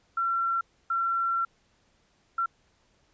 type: tone bursts at uneven times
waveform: sine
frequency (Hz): 1359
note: F6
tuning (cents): -48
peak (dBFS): -24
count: 3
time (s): 0.17-0.61 / 0.9-1.45 / 2.38-2.46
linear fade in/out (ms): 5
effects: pink hiss -67 dBFS RMS until 3.13 s + resampled to 16000 Hz